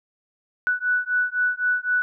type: beating tone pair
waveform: sine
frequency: 1480 / 1483.9 Hz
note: F#6 / F#6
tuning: 0 / +5 cents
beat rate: 3.9 Hz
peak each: -23 dBFS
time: 0.67-2.02 s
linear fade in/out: 0 ms
effects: none